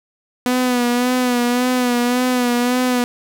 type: tone with vibrato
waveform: sawtooth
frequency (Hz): 246.9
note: B3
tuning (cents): 0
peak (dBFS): -11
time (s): 0.46-3.04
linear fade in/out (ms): 0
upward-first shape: sine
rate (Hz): 1.8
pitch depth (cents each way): 42
effects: none